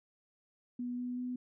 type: tone with pitch steps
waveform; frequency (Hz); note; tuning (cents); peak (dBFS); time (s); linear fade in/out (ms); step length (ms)
sine; 245 / 247.1 / 249.3; B3 / B3 / B3; -14 / +1 / +16; -35; 0.79-1.36; 5; 190
effects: none